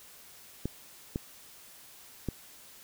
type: clicks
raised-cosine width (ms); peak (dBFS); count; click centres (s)
3; -18; 3; 0.656 / 1.159 / 2.287
effects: white hiss -53 dBFS RMS until 2.83 s